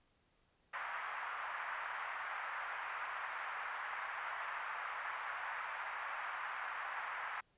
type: band-pass noise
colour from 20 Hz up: pink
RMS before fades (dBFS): -43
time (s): 0.73-7.41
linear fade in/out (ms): 10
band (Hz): 930 to 2000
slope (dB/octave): 24
effects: pink hiss -75 dBFS RMS until 7.57 s + resampled to 8000 Hz